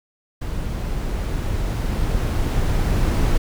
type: noise with level ramp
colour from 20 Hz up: brown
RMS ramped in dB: -26 to -17 dBFS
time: 0.41-3.38 s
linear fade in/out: 10 ms
effects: none